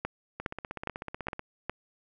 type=two click trains; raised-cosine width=0.5 ms; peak=-21 / -16 dBFS; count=17 / 5; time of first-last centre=0.4-1.394 / 0.05-1.696 s; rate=16.1 / 2.43 Hz; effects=none